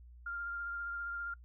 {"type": "tone with vibrato", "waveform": "sine", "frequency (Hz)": 1396.9, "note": "F6", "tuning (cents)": 0, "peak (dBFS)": -37, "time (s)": [0.26, 1.34], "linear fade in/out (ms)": 5, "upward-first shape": "triangle", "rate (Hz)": 15, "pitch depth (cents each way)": 17, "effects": ["noise-tail reverb RT60 0.1 s tail -25 dB re dry", "added 60 Hz sine -52 dBFS peak until 1.44 s"]}